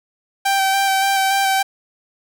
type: tone with vibrato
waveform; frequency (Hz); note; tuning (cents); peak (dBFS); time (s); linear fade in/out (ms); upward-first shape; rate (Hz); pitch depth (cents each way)
sawtooth; 779; G5; -11; -11; 0.45-1.63; 10; square; 3.5; 15
effects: none